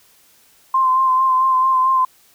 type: tone with vibrato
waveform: sine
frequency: 1043 Hz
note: C6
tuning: 6 cents flat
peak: -12 dBFS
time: 0.74-2.05 s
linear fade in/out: 5 ms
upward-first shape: sine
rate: 4.5 Hz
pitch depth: 25 cents each way
effects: white hiss -53 dBFS RMS until 2.34 s